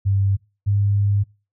sine tone pair in turn, 98.4 / 101.17 Hz, G2 / G#2, +7 / -45 cents, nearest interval unison, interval 48 cents, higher second, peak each -15 dBFS, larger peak neither, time 0.05-0.37 / 0.66-1.24 s, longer second, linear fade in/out 20 ms, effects noise-tail reverb RT60 0.3 s tail -23 dB re dry

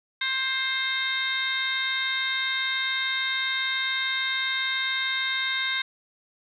harmonic tone, 527 Hz, C5, 12 cents sharp, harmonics 2 / 3 / 4 / 5 / 6 / 7 / 8, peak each -37 / -30 / -29 / -41 / -41 / -29 / -40 dBFS, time 0.21-5.82 s, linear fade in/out 5 ms, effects none

